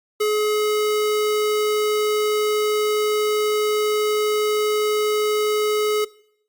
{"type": "tone", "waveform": "square", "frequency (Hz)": 423.8, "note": "G#4", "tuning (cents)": 35, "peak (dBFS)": -18, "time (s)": [0.2, 6.05], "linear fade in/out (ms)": 10, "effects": ["noise-tail reverb RT60 0.7 s tail -21 dB re dry", "Opus 48 kbps"]}